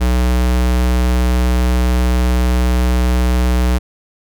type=tone; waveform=square; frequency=61.74 Hz; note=B1; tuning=in tune; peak=-12 dBFS; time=0-3.79 s; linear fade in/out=20 ms; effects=none